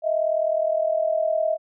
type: tone pair together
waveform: sine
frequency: 630 / 669.6 Hz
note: D#5 / E5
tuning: +21 / +27 cents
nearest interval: minor second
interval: 106 cents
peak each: -21 / -24 dBFS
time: 0.02-1.58 s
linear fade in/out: 50 ms
effects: none